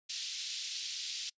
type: band-pass noise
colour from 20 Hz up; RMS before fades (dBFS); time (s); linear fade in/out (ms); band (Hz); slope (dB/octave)
pink; -40; 0.09-1.3; 10; 3200 to 6300; 24
effects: noise-tail reverb RT60 0.1 s tail -25 dB re dry + resampled to 16000 Hz